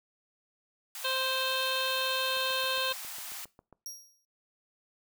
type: high-pass noise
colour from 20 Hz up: white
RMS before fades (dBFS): -41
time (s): 0.95-3.45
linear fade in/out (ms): 2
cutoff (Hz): 660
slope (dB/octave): 48
type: harmonic tone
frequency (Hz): 523.3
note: C5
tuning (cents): 0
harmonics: 1 / 2 / 3 / 5 / 6 / 7 / 8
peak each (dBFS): -36 / -36 / -36 / -36 / -36 / -36 / -36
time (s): 1.04-2.93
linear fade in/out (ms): 10
type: click train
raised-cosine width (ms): 1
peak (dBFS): -38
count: 11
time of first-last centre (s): 2.37-3.727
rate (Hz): 7.37
type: tone with exponential decay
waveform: sawtooth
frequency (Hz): 5640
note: F8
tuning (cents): +16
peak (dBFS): -34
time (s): 3.86-4.25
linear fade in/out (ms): 1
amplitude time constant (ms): 84
effects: noise-tail reverb RT60 0.3 s tail -21 dB re dry